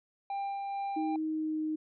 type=tone with tremolo; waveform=triangle; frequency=794 Hz; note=G5; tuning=22 cents sharp; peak=-30 dBFS; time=0.3-1.16 s; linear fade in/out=2 ms; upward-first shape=sine; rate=2.3 Hz; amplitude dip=25%
type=tone with pitch glide; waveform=sine; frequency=314 to 310.8 Hz; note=D#4 to D#4; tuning=+16 to -2 cents; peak=-30 dBFS; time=0.96-1.76 s; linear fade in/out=10 ms; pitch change=-18 cents; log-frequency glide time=1.24-1.59 s
effects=resampled to 11025 Hz